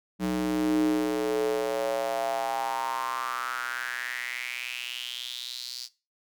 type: tone with high-pass filter sweep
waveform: square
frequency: 61.74 Hz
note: B1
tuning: in tune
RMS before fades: -30 dBFS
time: 0.19-5.89 s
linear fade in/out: 50 ms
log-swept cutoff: 220 to 4800 Hz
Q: 5.6
effects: noise-tail reverb RT60 0.3 s tail -19 dB re dry